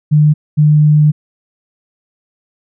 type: tone pair in turn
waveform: sine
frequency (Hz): 150.7 / 150.7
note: D3 / D3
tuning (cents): +45 / +45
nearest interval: unison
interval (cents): 0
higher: neither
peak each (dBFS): -5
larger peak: neither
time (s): 0.11-0.34 / 0.57-1.12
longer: second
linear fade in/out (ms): 20
effects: none